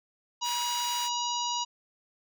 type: harmonic tone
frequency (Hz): 963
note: B5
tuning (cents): -44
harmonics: 1 / 3 / 4 / 5 / 6 / 7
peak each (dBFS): -31 / -36 / -37 / -38 / -39 / -39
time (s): 0.41-1.65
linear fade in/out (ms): 20
type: high-pass noise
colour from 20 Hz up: pink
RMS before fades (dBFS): -40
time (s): 0.43-1.1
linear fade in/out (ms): 50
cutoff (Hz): 1400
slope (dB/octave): 24
effects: none